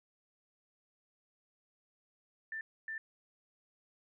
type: tone bursts at uneven times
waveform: sine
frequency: 1778 Hz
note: A6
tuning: 18 cents sharp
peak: -38 dBFS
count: 2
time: 2.52-2.61 / 2.88-2.98 s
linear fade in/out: 2 ms
effects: none